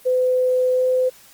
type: tone with pitch glide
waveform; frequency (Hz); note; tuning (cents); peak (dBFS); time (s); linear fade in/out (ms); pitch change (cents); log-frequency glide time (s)
sine; 507 to 510.2; B4 to C5; +45 to -44; -15; 0.05-1.1; 20; +11; 0.74-0.84
effects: white hiss -48 dBFS RMS until 1.33 s + Opus 24 kbps